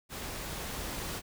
pink noise with level ramp, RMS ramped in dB -40 to -37 dBFS, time 0.09-1.22 s, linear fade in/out 50 ms, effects none

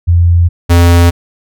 sine / square tone pair in turn, 86.1 / 86.1 Hz, F2 / F2, -24 / -24 cents, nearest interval unison, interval 0 cents, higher neither, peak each -4 dBFS, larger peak neither, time 0.07-0.49 / 0.69-1.11 s, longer neither, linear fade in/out 20 ms, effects none

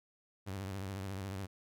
sawtooth tone with vibrato, 96.8 Hz, G2, 21 cents flat, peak -35 dBFS, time 0.46-1.47 s, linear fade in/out 20 ms, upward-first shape sine, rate 14 Hz, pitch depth 88 cents each way, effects none

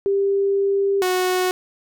sine / sawtooth tone pair in turn, 395.9 / 367.2 Hz, G4 / F#4, +17 / -13 cents, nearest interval minor second, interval 130 cents, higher first, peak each -16 / -14 dBFS, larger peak second, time 0.06-1.02 / 1.02-1.51 s, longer first, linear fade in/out 0 ms, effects none

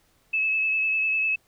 sine tone with vibrato, 2597 Hz, E7, 26 cents flat, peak -21 dBFS, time 0.33-1.36 s, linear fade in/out 10 ms, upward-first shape sine, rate 10 Hz, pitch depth 23 cents each way, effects pink hiss -64 dBFS RMS until 1.47 s

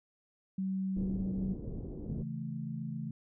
sine tone, 190.5 Hz, G3, 49 cents flat, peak -31 dBFS, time 0.58-1.54 s, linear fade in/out 5 ms
pink low-pass noise, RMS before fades -40 dBFS, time 0.96-2.23 s, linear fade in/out 10 ms, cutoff 410 Hz, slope 24 dB/octave
sine chord, A major, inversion first, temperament just, 137.5 / 165 / 220 Hz, C#3 / E3 / A3, -14 / +2 / 0 cents, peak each -40 dBFS, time 2.09-3.11 s, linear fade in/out 5 ms
effects none

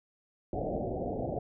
white low-pass noise, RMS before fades -34 dBFS, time 0.53-1.39 s, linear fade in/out 2 ms, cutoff 750 Hz, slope 96 dB/octave, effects none

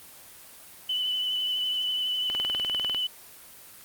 sine tone with vibrato, 3001 Hz, F#7, 24 cents sharp, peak -25 dBFS, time 0.89-3.07 s, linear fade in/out 5 ms, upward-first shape sine, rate 12 Hz, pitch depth 23 cents each way
click train, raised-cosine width 0.3 ms, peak -17 dBFS, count 14, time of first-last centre 2.3-2.947 s, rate 20.1 Hz
effects white hiss -48 dBFS RMS until 3.84 s + Opus 24 kbps

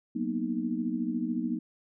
sine chord, B major seventh, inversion second, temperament equal, 185 / 233.1 / 246.9 / 311.1 Hz, F#3 / A#3 / B3 / D#4, 0 / 0 / 0 / 0 cents, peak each -37 / -32 / -33 / -34 dBFS, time 0.15-1.59 s, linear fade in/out 10 ms, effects none

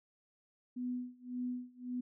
sine tone with tremolo, 248.3 Hz, B3, 9 cents sharp, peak -34 dBFS, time 0.76-2.01 s, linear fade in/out 10 ms, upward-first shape sine, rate 1.8 Hz, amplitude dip 95%, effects none

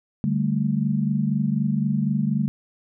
sine chord, D suspended fourth, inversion none, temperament equal, 146.83 / 196 / 220 Hz, D3 / G3 / A3, 0 / 0 / 0 cents, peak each -24 dBFS, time 0.24-2.48 s, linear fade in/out 0 ms, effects none

